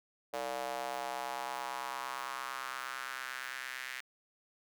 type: tone with high-pass filter sweep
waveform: square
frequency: 64.4 Hz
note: C2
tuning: 27 cents flat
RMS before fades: -40 dBFS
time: 0.33-4.01 s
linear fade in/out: 10 ms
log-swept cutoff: 590 to 1900 Hz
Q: 2.8
effects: none